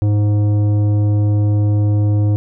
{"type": "tone with tanh clipping", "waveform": "sine", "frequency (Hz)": 104, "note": "G#2", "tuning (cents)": 3, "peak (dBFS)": -13, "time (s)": [0.02, 2.36], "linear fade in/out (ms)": 0, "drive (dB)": 11, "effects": []}